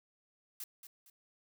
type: noise with echo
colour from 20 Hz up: blue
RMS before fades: -43 dBFS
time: 0.6-0.64 s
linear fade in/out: 2 ms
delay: 230 ms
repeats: 2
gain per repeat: -9 dB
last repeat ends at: 1.1 s
effects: none